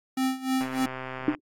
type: tone with tremolo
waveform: square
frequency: 261.6 Hz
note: C4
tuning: in tune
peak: -23 dBFS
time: 0.17-0.86 s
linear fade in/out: 5 ms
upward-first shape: sine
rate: 3.3 Hz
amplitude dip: 85%
type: click train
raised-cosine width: 0.5 ms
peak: -20 dBFS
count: 97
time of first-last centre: 0.61-1.348 s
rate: 130 Hz
type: tone with exponential decay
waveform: sine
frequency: 300 Hz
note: D4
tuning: 37 cents sharp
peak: -15 dBFS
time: 1.28-1.39 s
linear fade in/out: 2 ms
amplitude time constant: 23 ms
effects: AAC 64 kbps